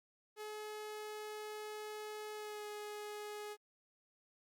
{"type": "tone with pitch glide", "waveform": "sawtooth", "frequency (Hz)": [425.4, 418.8], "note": ["G#4", "G#4"], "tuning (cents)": [42, 15], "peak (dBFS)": -40, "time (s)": [0.36, 3.57], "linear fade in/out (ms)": 50, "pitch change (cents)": -27, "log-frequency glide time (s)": [2.34, 2.66], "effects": ["Opus 48 kbps"]}